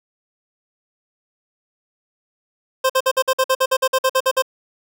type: tone bursts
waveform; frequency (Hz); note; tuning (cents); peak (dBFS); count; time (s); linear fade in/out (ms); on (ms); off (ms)
25% pulse; 523.3; C5; 0; -10; 15; 2.84-4.423; 10; 57; 52
effects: none